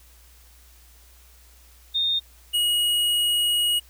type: tone pair in turn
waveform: sine / square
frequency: 3665 / 2895 Hz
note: A#7 / F#7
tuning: -30 / -38 cents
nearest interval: major third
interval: 408 cents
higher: first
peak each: -20 dBFS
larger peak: neither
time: 1.94-2.2 / 2.53-3.8 s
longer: second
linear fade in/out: 20 ms
effects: added 60 Hz sine -51 dBFS peak until 3.89 s + white hiss -55 dBFS RMS until 3.89 s